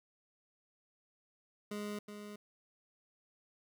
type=tone with echo; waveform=25% pulse; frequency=207.7 Hz; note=G#3; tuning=in tune; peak=-35 dBFS; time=1.71-1.99 s; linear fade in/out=5 ms; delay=370 ms; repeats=1; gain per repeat=-7 dB; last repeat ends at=2.36 s; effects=none